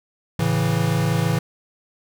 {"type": "chord", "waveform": "square", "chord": "A major", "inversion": "none", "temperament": "equal", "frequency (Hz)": [110, 138.59, 164.81], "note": ["A2", "C#3", "E3"], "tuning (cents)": [0, 0, 0], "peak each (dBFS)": [-24, -24, -22], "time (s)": [0.39, 1.39], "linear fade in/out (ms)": 5, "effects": []}